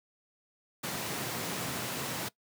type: high-pass noise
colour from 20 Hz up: pink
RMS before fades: -36 dBFS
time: 0.83-2.29 s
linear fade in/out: 10 ms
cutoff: 120 Hz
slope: 24 dB/octave
effects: noise-tail reverb RT60 0.1 s tail -20 dB re dry